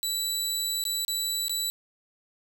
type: tone with dropouts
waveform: 20% pulse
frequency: 3951 Hz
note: B7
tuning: in tune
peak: -21 dBFS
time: 0.03-1.7 s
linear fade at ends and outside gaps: 0 ms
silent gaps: 0.839-0.852 / 1.049-1.081 / 1.482-1.495 s
effects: none